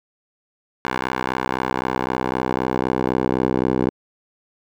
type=tone with band-pass filter sweep; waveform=10% pulse; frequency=63.9 Hz; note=C2; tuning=40 cents flat; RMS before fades=-22 dBFS; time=0.85-3.9 s; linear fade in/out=0 ms; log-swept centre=1300 to 410 Hz; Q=1; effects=none